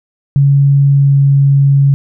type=tone with pitch glide; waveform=sine; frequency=140 to 139.19 Hz; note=C#3 to C#3; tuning=+18 to +7 cents; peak=-5 dBFS; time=0.36-1.94 s; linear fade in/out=0 ms; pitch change=-11 cents; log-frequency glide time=0.9-1.17 s; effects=none